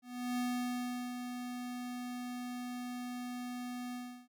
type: tone with ADSR envelope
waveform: square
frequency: 246.7 Hz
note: B3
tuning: 2 cents flat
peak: -33 dBFS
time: 0.02-4.28 s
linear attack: 360 ms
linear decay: 750 ms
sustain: -7 dB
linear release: 340 ms
effects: none